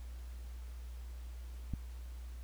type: click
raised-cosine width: 5 ms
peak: -25 dBFS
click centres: 1.737 s
effects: added 60 Hz sine -43 dBFS peak until 2.43 s + pink hiss -62 dBFS RMS until 2.43 s